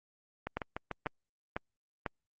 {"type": "two click trains", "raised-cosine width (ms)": 0.5, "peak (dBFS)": [-18, -21], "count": [4, 5], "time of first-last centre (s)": [[0.57, 2.063], [0.47, 1.061]], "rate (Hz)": [2.01, 6.77], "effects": ["Opus 48 kbps"]}